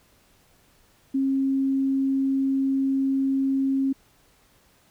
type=tone; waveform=sine; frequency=270 Hz; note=C#4; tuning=45 cents flat; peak=-20 dBFS; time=1.14-3.93 s; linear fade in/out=10 ms; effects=pink hiss -60 dBFS RMS until 4.9 s